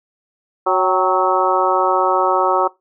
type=harmonic tone with a mistuned harmonic; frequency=185 Hz; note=F#3; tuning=in tune; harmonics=2 / 3 / 4 / 5 / 6 / 7; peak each=-20 / -20 / -20 / -20 / -20 / -20 dBFS; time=0.66-2.68 s; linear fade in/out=10 ms; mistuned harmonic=4; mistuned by=+53 cents; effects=noise-tail reverb RT60 0.2 s tail -21 dB re dry